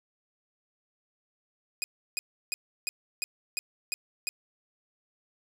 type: tone bursts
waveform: 15% pulse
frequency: 2489 Hz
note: D#7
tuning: in tune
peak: -22 dBFS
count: 8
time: 1.82-4.29 s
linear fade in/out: 0 ms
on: 20 ms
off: 330 ms
effects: none